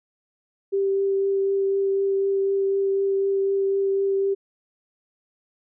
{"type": "tone with vibrato", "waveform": "sine", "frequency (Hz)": 392, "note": "G4", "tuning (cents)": 0, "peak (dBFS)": -19, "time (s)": [0.72, 4.35], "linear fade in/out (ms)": 20, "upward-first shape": "triangle", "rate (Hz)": 4, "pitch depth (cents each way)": 11, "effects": []}